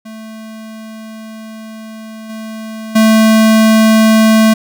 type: tone with level steps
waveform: square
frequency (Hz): 220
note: A3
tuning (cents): 0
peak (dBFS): -28 / -24 / -6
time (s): 0.05-4.54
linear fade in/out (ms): 10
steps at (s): 2.29 / 2.95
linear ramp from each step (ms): 10
effects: none